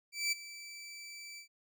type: tone with ADSR envelope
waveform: 20% pulse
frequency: 2322 Hz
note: D7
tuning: 20 cents flat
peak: -24 dBFS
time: 0.12-1.48 s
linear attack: 200 ms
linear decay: 16 ms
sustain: -17 dB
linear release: 100 ms
effects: none